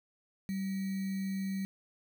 sine tone with sample-and-hold, 192.9 Hz, G3, 28 cents flat, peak -32 dBFS, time 0.49-1.65 s, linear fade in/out 0 ms, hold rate 2100 Hz, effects none

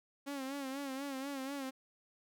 sawtooth tone with vibrato, 273.1 Hz, C#4, 26 cents flat, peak -35 dBFS, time 0.26-1.71 s, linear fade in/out 20 ms, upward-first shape sine, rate 4.1 Hz, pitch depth 73 cents each way, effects none

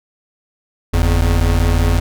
square tone pair together, 47.31 / 84.1 Hz, F#1 / E2, +39 / +35 cents, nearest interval minor seventh, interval 996 cents, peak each -15 dBFS, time 0.93-2 s, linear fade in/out 10 ms, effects none

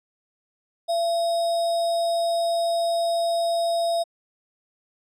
sine tone with sample-and-hold, 677 Hz, E5, 46 cents sharp, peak -20 dBFS, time 0.88-4.04 s, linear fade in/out 20 ms, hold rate 4410 Hz, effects low-pass 9000 Hz 12 dB/octave

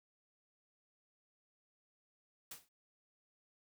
white noise with exponential decay, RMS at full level -44 dBFS, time 2.51-2.69 s, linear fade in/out 5 ms, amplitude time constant 39 ms, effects none

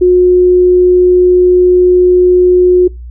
sine tone, 361.4 Hz, F#4, 41 cents flat, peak -3 dBFS, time 0.01-2.88 s, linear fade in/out 10 ms, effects noise-tail reverb RT60 0.2 s tail -23 dB re dry + added 60 Hz sine -24 dBFS peak until 3.1 s

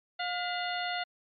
harmonic tone with a mistuned harmonic, 712 Hz, F5, 33 cents sharp, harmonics 1 / 2 / 3 / 4 / 5 / 6, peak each -34 / -37 / -39 / -40 / -41 / -42 dBFS, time 0.19-1.04 s, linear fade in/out 10 ms, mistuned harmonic 3, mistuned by -92 cents, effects MP3 64 kbps

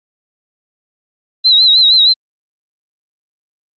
sine tone with vibrato, 3951 Hz, B7, in tune, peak -5 dBFS, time 1.44-2.14 s, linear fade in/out 20 ms, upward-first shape sine, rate 6.4 Hz, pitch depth 78 cents each way, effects Opus 24 kbps

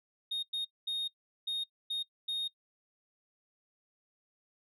sine tone bursts at uneven times, 3709 Hz, A#7, 9 cents flat, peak -29 dBFS, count 6, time 0.31-0.43 / 0.53-0.65 / 0.87-1.08 / 1.47-1.64 / 1.9-2.03 / 2.28-2.48 s, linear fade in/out 10 ms, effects noise-tail reverb RT60 0.1 s tail -23 dB re dry + tanh soft clip ceiling -31 dBFS

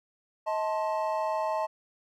triangle chord, A diminished, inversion second, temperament just, 633.6 / 880 / 1056 Hz, Eb5 / A5 / C6, +31 / 0 / +16 cents, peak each -28 / -29 / -33 dBFS, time 0.46-1.67 s, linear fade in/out 20 ms, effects none

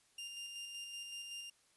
sawtooth tone with tremolo, 2800 Hz, F7, 4 cents sharp, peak -40 dBFS, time 0.18-1.5 s, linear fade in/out 5 ms, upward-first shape square, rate 5.3 Hz, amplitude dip 30%, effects white hiss -71 dBFS RMS until 1.76 s + resampled to 24000 Hz

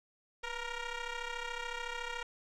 10% pulse ring-modulated tone, 469.9 Hz, A#4, 14 cents sharp, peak -26 dBFS, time 0.43-2.23 s, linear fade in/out 5 ms, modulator 453 Hz, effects low-pass 5000 Hz 12 dB/octave

